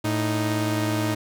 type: tone pair together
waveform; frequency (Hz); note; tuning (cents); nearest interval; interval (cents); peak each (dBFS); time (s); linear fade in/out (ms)
sawtooth; 109.99 / 311.1; A2 / D#4; 0 / 0; octave + tritone; 1800; -21; 0.04-1.15; 10
effects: none